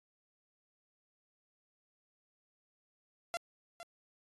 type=tone with echo; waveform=sawtooth; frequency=685 Hz; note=F5; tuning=34 cents flat; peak=-30 dBFS; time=3.34-3.37 s; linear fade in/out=0 ms; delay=460 ms; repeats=1; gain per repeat=-12 dB; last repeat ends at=3.83 s; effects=AAC 32 kbps